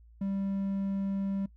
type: tone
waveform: triangle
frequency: 196 Hz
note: G3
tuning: in tune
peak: -27 dBFS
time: 0.21-1.46 s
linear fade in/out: 5 ms
effects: noise-tail reverb RT60 0.1 s tail -20 dB re dry + added 57 Hz sine -53 dBFS peak until 1.56 s